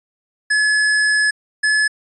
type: tone pair in turn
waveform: square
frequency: 1706 / 1713.2 Hz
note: G#6 / A6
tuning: +46 / -47 cents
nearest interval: unison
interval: 7 cents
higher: second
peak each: -14 dBFS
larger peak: neither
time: 0.5-1.31 / 1.63-1.88 s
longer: first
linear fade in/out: 10 ms
effects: resampled to 24000 Hz